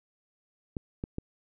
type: clicks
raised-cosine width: 3 ms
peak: -20 dBFS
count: 3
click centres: 0.768 / 1.039 / 1.184 s
effects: none